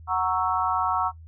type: chord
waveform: sine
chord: F# dominant seventh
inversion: none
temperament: equal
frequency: 740 / 932.3 / 1108.7 / 1318.5 Hz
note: F#5 / A#5 / C#6 / E6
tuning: 0 / 0 / 0 / 0 cents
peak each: -27 dBFS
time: 0.07-1.12 s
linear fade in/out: 50 ms
effects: noise-tail reverb RT60 0.1 s tail -17 dB re dry + added 81 Hz sine -42 dBFS peak until 1.27 s